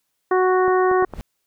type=harmonic tone; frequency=370 Hz; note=F#4; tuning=in tune; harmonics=1 / 2 / 3 / 4 / 5; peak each=-16 / -22 / -22 / -29 / -30 dBFS; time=0.31-1.05 s; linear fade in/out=5 ms
type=clicks; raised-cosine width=1 ms; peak=-16 dBFS; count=4; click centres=0.68 / 0.914 / 1.025 / 1.137 s
type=noise with exponential growth; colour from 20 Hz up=brown; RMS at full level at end=-28 dBFS; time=1.02-1.21 s; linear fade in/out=0 ms; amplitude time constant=40 ms
effects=white hiss -73 dBFS RMS until 1.46 s